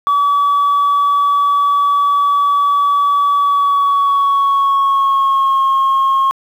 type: tone with pitch glide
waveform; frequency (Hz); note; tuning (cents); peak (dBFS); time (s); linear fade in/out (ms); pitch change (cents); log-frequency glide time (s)
sine; 1143 to 1079.5; D6 to C#6; -47 to -46; -8; 0.07-6.31; 0; -99; 3.36-5.63
effects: tanh soft clip ceiling -8 dBFS + 7-bit